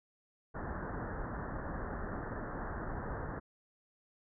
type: low-pass noise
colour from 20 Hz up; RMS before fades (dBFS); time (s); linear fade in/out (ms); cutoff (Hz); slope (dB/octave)
pink; -40; 0.54-3.4; 20; 1800; 96
effects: none